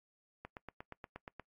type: click train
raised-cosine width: 0.5 ms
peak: -30 dBFS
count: 9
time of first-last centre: 0.45-1.397 s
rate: 8.45 Hz
effects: noise-tail reverb RT60 0.1 s tail -22 dB re dry + AAC 64 kbps